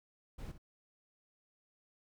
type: noise with echo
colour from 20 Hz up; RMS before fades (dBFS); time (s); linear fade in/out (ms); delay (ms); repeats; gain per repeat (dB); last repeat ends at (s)
brown; -44; 0.38-0.52; 10; 62; 1; -11; 0.582
effects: none